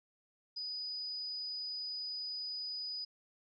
sine tone, 4965 Hz, D#8, 5 cents flat, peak -38 dBFS, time 0.56-3.05 s, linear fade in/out 10 ms, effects none

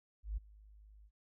sine tone with ADSR envelope, 51.91 Hz, G#1, in tune, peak -33 dBFS, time 0.23-1.11 s, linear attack 140 ms, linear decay 15 ms, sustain -23 dB, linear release 59 ms, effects none

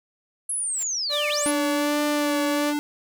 sine linear two-way sweep, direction down then up, 10900 to 2137 to 10900 Hz, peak -24 dBFS, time 0.49-1.51 s, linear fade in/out 5 ms, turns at 1.29 s
white noise with exponential growth, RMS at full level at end -35 dBFS, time 0.68-0.83 s, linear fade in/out 0 ms, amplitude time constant 32 ms
sawtooth tone with vibrato, 582 Hz, D5, 16 cents flat, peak -21 dBFS, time 1.09-2.74 s, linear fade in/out 50 ms, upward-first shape sine, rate 1.3 Hz, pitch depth 32 cents each way
square tone, 294.5 Hz, D4, 5 cents sharp, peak -24 dBFS, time 1.46-2.79 s, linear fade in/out 0 ms
effects none

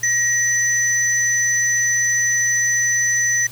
sine tone pair together, 1893 / 6006 Hz, A#6 / F#8, +26 / +25 cents, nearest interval octave + minor sixth, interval 1999 cents, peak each -18 dBFS, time 0.03-3.47 s, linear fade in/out 5 ms, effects added 118 Hz sine -39 dBFS peak until 3.51 s + white hiss -40 dBFS RMS until 3.51 s

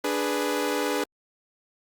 sawtooth chord, G# diminished, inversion second, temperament equal, 293.7 / 415.3 / 493.9 Hz, D4 / G#4 / B4, 0 / 0 / 0 cents, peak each -25 dBFS, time 0.04-1.04 s, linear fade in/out 5 ms, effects Opus 48 kbps

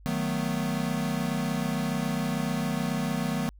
square chord, B dominant seventh, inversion first, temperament equal, 155.56 / 185 / 220 / 246.9 Hz, D#3 / F#3 / A3 / B3, 0 / 0 / 0 / 0 cents, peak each -33 dBFS, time 0.06-3.49 s, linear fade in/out 0 ms, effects added 50 Hz sine -48 dBFS peak until 3.59 s

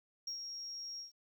sine tone with ADSR envelope, 5588 Hz, F8, in tune, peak -35 dBFS, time 0.27-1.12 s, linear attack 6 ms, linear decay 96 ms, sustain -6 dB, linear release 130 ms, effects tanh soft clip ceiling -36 dBFS + 12-bit

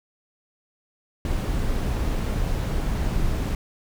brown noise, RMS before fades -24 dBFS, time 1.25-3.55 s, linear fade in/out 2 ms, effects none

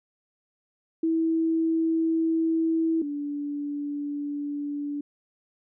sine tone pair in turn, 325.5 / 289.5 Hz, E4 / D4, -22 / -25 cents, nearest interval major second, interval 203 cents, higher first, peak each -21 / -28 dBFS, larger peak first, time 1.03-3.02 / 3.02-5.01 s, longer neither, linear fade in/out 5 ms, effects none

